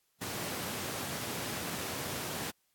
pink high-pass noise, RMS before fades -38 dBFS, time 0.21-2.51 s, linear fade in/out 10 ms, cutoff 100 Hz, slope 24 dB/octave, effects white hiss -75 dBFS RMS until 2.74 s + AAC 64 kbps

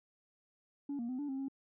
sine tone with pitch steps, 283.3 / 235.8 / 254.9 / 289.7 / 267.5 / 271.4 Hz, C#4 / A#3 / C4 / D4 / C4 / C#4, +38 / +20 / -45 / -24 / +38 / -36 cents, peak -34 dBFS, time 0.89-1.484 s, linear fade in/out 5 ms, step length 99 ms, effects tanh soft clip ceiling -34 dBFS

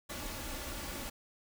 pink noise with comb filter, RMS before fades -41 dBFS, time 0.09-1.1 s, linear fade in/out 10 ms, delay 3.5 ms, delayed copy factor +0.55, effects none

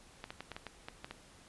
clicks, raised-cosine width 0.3 ms, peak -26 dBFS, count 9, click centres 0.241 / 0.305 / 0.406 / 0.517 / 0.565 / 0.667 / 0.885 / 1.045 / 1.11 s, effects pink hiss -59 dBFS RMS until 1.48 s + resampled to 24000 Hz

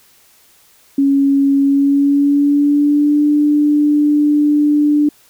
sine tone with pitch glide, 277.2 to 295.4 Hz, C#4 to D4, 0 to +10 cents, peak -9 dBFS, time 0.98-5.09 s, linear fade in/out 5 ms, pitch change +110 cents, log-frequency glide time 1.61-3.23 s, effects white hiss -50 dBFS RMS until 5.29 s

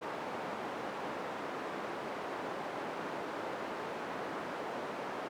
white band-pass noise, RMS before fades -40 dBFS, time 0.01-5.29 s, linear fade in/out 20 ms, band 240 to 960 Hz, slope 12 dB/octave, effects none

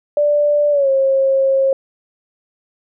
sine tone with pitch glide, 587.3 to 538.6 Hz, D5 to C#5, 0 to -50 cents, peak -11 dBFS, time 0.17-1.73 s, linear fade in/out 2 ms, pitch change -150 cents, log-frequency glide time 0.71-0.89 s, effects none

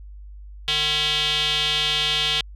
square tone with band-pass filter, 151.4 Hz, D#3, 47 cents flat, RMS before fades -22 dBFS, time 0.68-2.41 s, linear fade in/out 0 ms, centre 3300 Hz, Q 5.3, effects added 50 Hz sine -37 dBFS peak until 2.55 s

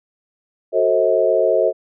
sine chord, F# diminished seventh, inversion none, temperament just, 370 / 444 / 532.8 / 639.4 Hz, F#4 / A4 / C5 / Eb5, 0 / +16 / +31 / +47 cents, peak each -21 / -19 / -18 / -17 dBFS, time 0.72-1.73 s, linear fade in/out 50 ms, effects none

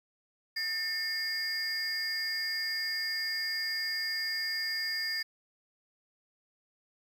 triangle tone cluster, 1794 / 2166 / 4841 Hz, A6 / C#7 / D#8, +33 / -41 / -48 cents, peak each -32 / -38 / -31 dBFS, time 0.56-5.23 s, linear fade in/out 10 ms, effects tanh soft clip ceiling -25 dBFS + 10-bit

